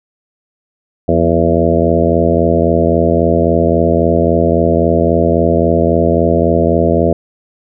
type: harmonic tone with a mistuned harmonic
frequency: 83.7 Hz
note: E2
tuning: 27 cents sharp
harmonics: 1 / 2 / 3 / 4 / 5 / 6 / 7 / 8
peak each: -17 / -17 / -17 / -17 / -17 / -17 / -17 / -17 dBFS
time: 1.08-7.13 s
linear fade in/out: 5 ms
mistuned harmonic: 3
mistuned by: -59 cents
effects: none